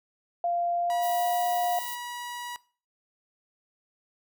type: tone with pitch glide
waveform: sine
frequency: 694 to 709 Hz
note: F5 to F5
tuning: -11 to +26 cents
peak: -24 dBFS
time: 0.44-1.79 s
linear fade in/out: 2 ms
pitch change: +37 cents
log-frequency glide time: 0.73-1.42 s
type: tone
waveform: sawtooth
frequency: 968 Hz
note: B5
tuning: 35 cents flat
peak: -31 dBFS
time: 0.9-2.56 s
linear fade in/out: 0 ms
type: noise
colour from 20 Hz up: violet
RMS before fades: -38 dBFS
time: 1.01-1.96 s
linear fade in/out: 20 ms
effects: noise-tail reverb RT60 0.4 s tail -20 dB re dry